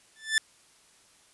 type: tone with exponential growth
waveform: sawtooth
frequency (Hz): 1760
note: A6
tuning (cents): 0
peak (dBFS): -15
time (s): 0.16-0.38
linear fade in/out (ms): 1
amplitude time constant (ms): 47
effects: white hiss -60 dBFS RMS until 1.33 s + resampled to 24000 Hz